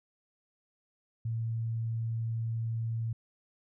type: tone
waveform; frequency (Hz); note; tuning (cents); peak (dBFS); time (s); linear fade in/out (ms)
sine; 113.9; A#2; -40; -30; 1.25-3.13; 5
effects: none